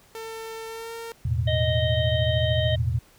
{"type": "tone with pitch glide", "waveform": "sawtooth", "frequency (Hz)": [448.4, 459.1], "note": ["A4", "A#4"], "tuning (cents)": [33, -26], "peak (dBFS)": -30, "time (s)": [0.15, 1.12], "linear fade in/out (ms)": 0, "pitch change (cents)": 41, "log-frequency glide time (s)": [0.67, 0.93]}
{"type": "chord", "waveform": "sine", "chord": "E suspended fourth", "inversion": "none", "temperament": "equal", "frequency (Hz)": [82.41, 110, 123.47], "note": ["E2", "A2", "B2"], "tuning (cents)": [0, 0, 0], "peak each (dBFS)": -26, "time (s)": [1.25, 2.99], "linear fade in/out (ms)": 5}
{"type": "harmonic tone", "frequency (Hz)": 622.3, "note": "D#5", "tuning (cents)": 0, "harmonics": [1, 3, 5, 6], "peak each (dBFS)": [-25, -34, -30, -36], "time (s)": [1.47, 2.76], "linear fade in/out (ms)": 10}
{"effects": ["pink hiss -56 dBFS RMS until 3.18 s"]}